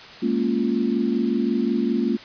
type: chord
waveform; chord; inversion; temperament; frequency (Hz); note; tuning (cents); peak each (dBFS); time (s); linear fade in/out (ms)
sine; Bb minor seventh; third; equal; 207.7 / 233.1 / 277.2 / 349.2; Ab3 / Bb3 / Db4 / F4; 0 / 0 / 0 / 0; -26 / -22 / -26 / -26; 0.22-2.17; 10
effects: white hiss -41 dBFS RMS until 2.24 s + resampled to 11025 Hz